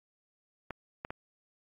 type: clicks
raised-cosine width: 0.5 ms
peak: -22 dBFS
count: 3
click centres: 0.707 / 1.049 / 1.105 s
effects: AAC 64 kbps